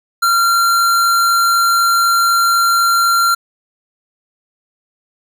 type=tone; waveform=square; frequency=1376 Hz; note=F6; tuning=26 cents flat; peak=-11 dBFS; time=0.22-3.35 s; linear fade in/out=10 ms; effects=none